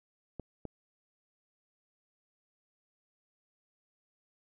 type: clicks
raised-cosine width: 2 ms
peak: -26 dBFS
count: 2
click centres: 0.397 / 0.653 s
effects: none

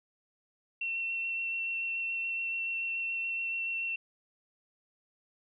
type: tone with vibrato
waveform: sine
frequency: 2710 Hz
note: E7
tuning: 47 cents sharp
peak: -31 dBFS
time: 0.81-3.96 s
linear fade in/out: 5 ms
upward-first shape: sine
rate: 7 Hz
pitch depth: 10 cents each way
effects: none

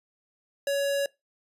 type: tone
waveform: square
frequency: 561 Hz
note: C#5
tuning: 21 cents sharp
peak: -25 dBFS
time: 0.67-1.06 s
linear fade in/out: 2 ms
effects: noise-tail reverb RT60 0.2 s tail -22 dB re dry + resampled to 32000 Hz

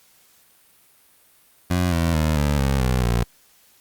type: tone with pitch steps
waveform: 20% pulse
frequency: 89.5 / 83.51 / 77.91 / 72.7 / 67.83 / 63.29 / 59.05 Hz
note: F2 / E2 / D#2 / D2 / C#2 / B1 / A#1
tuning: +43 / +23 / +3 / -17 / -37 / +43 / +23 cents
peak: -13 dBFS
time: 1.7-3.24 s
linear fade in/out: 10 ms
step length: 220 ms
effects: white hiss -56 dBFS RMS until 3.8 s + Opus 48 kbps

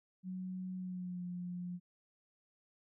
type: tone with pitch glide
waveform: sine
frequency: 185 to 177.77 Hz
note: F#3 to F3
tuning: 0 to +31 cents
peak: -39 dBFS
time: 0.23-1.8 s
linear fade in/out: 50 ms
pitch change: -69 cents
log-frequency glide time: 0.76-1.24 s
effects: none

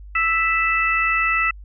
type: harmonic tone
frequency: 659.3 Hz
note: E5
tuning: in tune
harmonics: 2 / 3 / 4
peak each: -21 / -21 / -21 dBFS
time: 0.15-1.51 s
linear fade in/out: 5 ms
effects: added 50 Hz sine -36 dBFS peak until 1.64 s

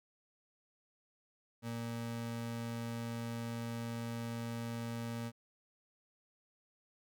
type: ring-modulated tone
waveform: square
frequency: 174.61 Hz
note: F3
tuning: in tune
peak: -36 dBFS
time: 1.62-5.32 s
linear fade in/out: 50 ms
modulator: 58.8 Hz
effects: none

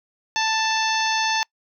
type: harmonic tone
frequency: 883 Hz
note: A5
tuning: 6 cents sharp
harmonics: 1 / 2 / 3 / 4 / 5 / 6 / 7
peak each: -23 / -26 / -28 / -29 / -30 / -31 / -31 dBFS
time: 0.36-1.43 s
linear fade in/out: 0 ms
effects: noise-tail reverb RT60 0.1 s tail -26 dB re dry

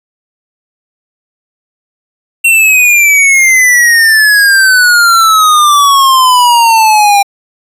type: exponential sweep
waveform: square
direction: down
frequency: 2737 to 795 Hz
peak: -4 dBFS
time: 2.44-7.23 s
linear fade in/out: 10 ms
effects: resampled to 32000 Hz

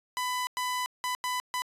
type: tone bursts at uneven times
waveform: sawtooth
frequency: 999 Hz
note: B5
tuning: 20 cents sharp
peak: -25 dBFS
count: 5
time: 0.17-0.47 / 0.57-0.86 / 1.04-1.15 / 1.24-1.4 / 1.54-1.62 s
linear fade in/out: 0 ms
effects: resampled to 32000 Hz

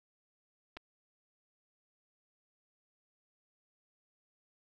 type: clicks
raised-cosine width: 0.3 ms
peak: -30 dBFS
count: 2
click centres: 0.768 / 0.771 s
effects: none

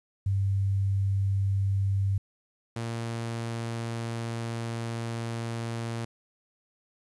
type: tone pair in turn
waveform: sine / sawtooth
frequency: 98 / 115.58 Hz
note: G2 / A#2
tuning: 0 / -14 cents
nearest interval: minor third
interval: 286 cents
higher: second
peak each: -23 / -27 dBFS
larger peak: first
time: 0.26-2.18 / 2.76-6.05 s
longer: second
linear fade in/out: 5 ms
effects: resampled to 24000 Hz + 10-bit

